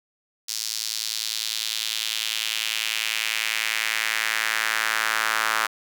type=tone with high-pass filter sweep; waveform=sawtooth; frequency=110 Hz; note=A2; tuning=in tune; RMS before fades=-26 dBFS; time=0.48-5.67 s; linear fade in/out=10 ms; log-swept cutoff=5100 to 1300 Hz; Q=2.1; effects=none